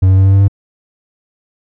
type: tone with pitch steps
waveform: triangle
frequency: 93.8 / 94.84 / 95.88 / 96.94 / 98.01 / 99.09 Hz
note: F#2 / F#2 / G2 / G2 / G2 / G2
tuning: +24 / +43 / -38 / -19 / 0 / +19 cents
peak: -3 dBFS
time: 0.02-0.482 s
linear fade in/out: 10 ms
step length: 77 ms
effects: none